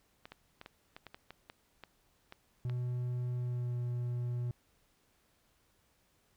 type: clicks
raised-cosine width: 0.3 ms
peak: -31 dBFS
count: 12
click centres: 0.255 / 0.32 / 0.614 / 0.661 / 0.965 / 1.067 / 1.145 / 1.306 / 1.499 / 1.837 / 2.324 / 2.697 s
type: tone with pitch glide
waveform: triangle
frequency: 123.47 to 121.7 Hz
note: B2 to B2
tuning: 0 to -25 cents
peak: -31 dBFS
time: 2.65-4.51 s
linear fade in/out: 0 ms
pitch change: -25 cents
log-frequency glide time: 3.36-3.78 s
effects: pink hiss -72 dBFS RMS until 6.36 s